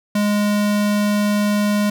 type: tone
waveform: square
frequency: 207 Hz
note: G#3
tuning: 5 cents flat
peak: -16 dBFS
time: 0.15-1.9 s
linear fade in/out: 5 ms
effects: none